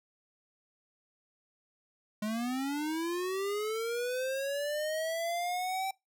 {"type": "linear sweep", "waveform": "square", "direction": "up", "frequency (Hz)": [207.7, 776], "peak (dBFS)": -32, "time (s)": [2.22, 5.91], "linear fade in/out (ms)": 5, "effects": ["noise-tail reverb RT60 0.2 s tail -23 dB re dry"]}